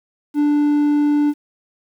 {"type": "tone", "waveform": "triangle", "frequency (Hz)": 293.7, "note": "D4", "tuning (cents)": 0, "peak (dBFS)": -11, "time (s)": [0.34, 1.34], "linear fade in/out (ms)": 50, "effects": ["8-bit"]}